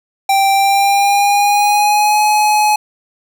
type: tone with pitch glide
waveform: square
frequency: 784 to 845.1 Hz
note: G5 to G#5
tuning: 0 to +30 cents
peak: -10 dBFS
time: 0.29-2.76 s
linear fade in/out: 5 ms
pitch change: +130 cents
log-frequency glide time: 0.52-2.21 s
effects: none